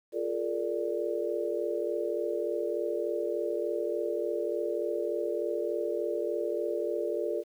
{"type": "chord", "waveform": "sine", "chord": "Bb dominant seventh", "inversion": "second", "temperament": "equal with one note detuned", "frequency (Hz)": [349.2, 422.8, 466.2, 587.3], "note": ["F4", "Ab4", "Bb4", "D5"], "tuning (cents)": [0, 31, 0, 0], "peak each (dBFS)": -34, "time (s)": [0.12, 7.44], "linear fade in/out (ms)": 50, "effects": ["10-bit"]}